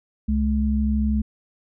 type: tone pair together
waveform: sine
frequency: 67.18 / 213.7 Hz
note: C2 / G#3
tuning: +46 / +50 cents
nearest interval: octave + minor sixth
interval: 2004 cents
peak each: -21 dBFS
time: 0.28-1.22 s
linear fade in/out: 10 ms
effects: none